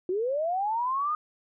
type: linear sweep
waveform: sine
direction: up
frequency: 349.2 to 1244.5 Hz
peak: -25 dBFS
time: 0.09-1.15 s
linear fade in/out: 2 ms
effects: none